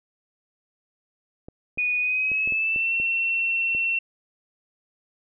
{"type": "clicks", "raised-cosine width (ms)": 2, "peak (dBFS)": -26, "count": 8, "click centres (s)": [1.485, 1.775, 2.317, 2.475, 2.523, 2.761, 3, 3.749]}
{"type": "tone with pitch glide", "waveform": "sine", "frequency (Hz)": [2470, 2709], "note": ["D#7", "E7"], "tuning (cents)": [-13, 47], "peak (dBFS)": -21, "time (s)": [1.78, 3.99], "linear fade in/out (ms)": 5, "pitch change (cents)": 160, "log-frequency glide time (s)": [1.98, 2.93]}
{"effects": []}